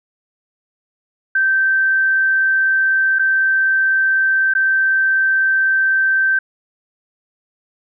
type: tone with dropouts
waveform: sine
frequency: 1556 Hz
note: G6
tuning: 13 cents flat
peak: -12 dBFS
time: 1.35-6.39 s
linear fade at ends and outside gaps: 5 ms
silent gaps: 3.187-3.193 / 4.538-4.55 s
effects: none